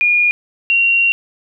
sine tone pair in turn, 2432 / 2752 Hz, D#7 / F7, -40 / -26 cents, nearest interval major second, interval 214 cents, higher second, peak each -10 dBFS, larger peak neither, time 0.01-0.31 / 0.7-1.12 s, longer second, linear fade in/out 0 ms, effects none

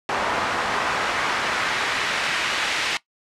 pink noise with band-pass filter sweep, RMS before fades -24 dBFS, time 0.09-2.97 s, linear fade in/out 0 ms, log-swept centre 1000 to 2500 Hz, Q 0.97, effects noise-tail reverb RT60 0.1 s tail -18 dB re dry + low-pass 9000 Hz 12 dB/octave

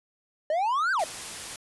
triangle exponential two-way sweep, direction up then down, 593 to 1606 to 593 Hz, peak -21 dBFS, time 0.5-1.04 s, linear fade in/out 2 ms, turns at 0.92 s
white noise, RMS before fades -37 dBFS, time 0.99-1.56 s, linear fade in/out 2 ms
effects resampled to 24000 Hz

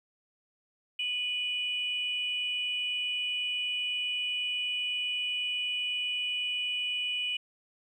sine tone pair together, 2475 / 2953 Hz, D#7 / F#7, -10 / -4 cents, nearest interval minor third, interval 306 cents, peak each -33 / -30 dBFS, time 0.99-7.37 s, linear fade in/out 5 ms, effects tanh soft clip ceiling -22 dBFS + 11-bit

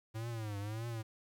square tone with vibrato, 108.8 Hz, A2, 19 cents flat, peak -39 dBFS, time 0.14-1.03 s, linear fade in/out 20 ms, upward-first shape triangle, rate 1.7 Hz, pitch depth 160 cents each way, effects 11-bit

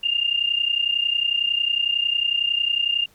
sine tone pair together, 2794 / 2825 Hz, F7 / F7, 0 / +19 cents, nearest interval unison, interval 19 cents, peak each -22 dBFS, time 0.03-3.06 s, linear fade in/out 10 ms, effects pink hiss -57 dBFS RMS until 3.14 s

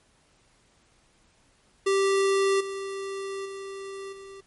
square tone with level steps, 391.1 Hz, G4, 4 cents flat, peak -21 / -32 / -36 / -42 dBFS, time 1.86-4.41 s, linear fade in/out 10 ms, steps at 2.6 / 3.45 / 4.12 s, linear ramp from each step 10 ms, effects pink hiss -63 dBFS RMS until 4.46 s + MP3 48 kbps

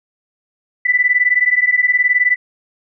sine beating tone pair, 1975.5 / 1994.5 Hz, B6 / B6, 0 / +17 cents, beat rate 19 Hz, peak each -14 dBFS, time 0.85-2.36 s, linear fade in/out 10 ms, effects none

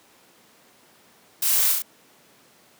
blue noise with echo, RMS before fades -23 dBFS, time 1.42-1.72 s, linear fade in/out 5 ms, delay 34 ms, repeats 3, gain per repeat -2 dB, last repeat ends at 1.822 s, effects pink hiss -55 dBFS RMS until 2.79 s + high-pass 200 Hz 12 dB/octave

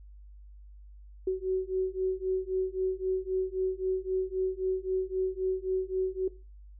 sine beating tone pair, 373.2 / 377 Hz, F#4 / F#4, +15 / +32 cents, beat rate 3.8 Hz, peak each -30 dBFS, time 1.27-6.28 s, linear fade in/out 5 ms, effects noise-tail reverb RT60 0.3 s tail -17 dB re dry + added 50 Hz sine -47 dBFS peak until 6.79 s

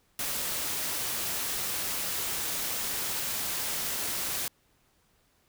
white noise, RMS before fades -32 dBFS, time 0.19-4.48 s, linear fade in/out 2 ms, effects pink hiss -68 dBFS RMS until 5.48 s

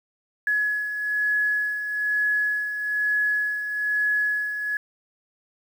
sine beating tone pair, 1691 / 1692.1 Hz, G#6 / G#6, +31 / +32 cents, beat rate 1.1 Hz, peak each -22 / -30 dBFS, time 0.47-4.77 s, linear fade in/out 2 ms, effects 8-bit

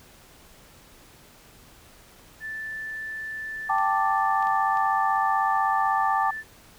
sine tone, 1760 Hz, A6, in tune, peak -31 dBFS, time 2.4-6.44 s, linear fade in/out 50 ms
sine chord, G suspended second, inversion none, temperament equal, 784 / 880 / 1174.7 Hz, G5 / A5 / D6, 0 / 0 / 0 cents, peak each -25 dBFS, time 3.69-6.31 s, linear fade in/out 10 ms
clicks, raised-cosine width 0.2 ms, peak -27 dBFS, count 4, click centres 3.785 / 4.426 / 4.471 / 4.772 s
effects pink hiss -52 dBFS RMS until 6.78 s

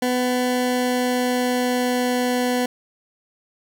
20% pulse tone with pitch glide, 249.8 to 248.2 Hz, B3 to B3, +20 to +9 cents, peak -14 dBFS, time 0.02-2.66 s, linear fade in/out 5 ms, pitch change -11 cents, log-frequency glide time 0.43-2.21 s, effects none

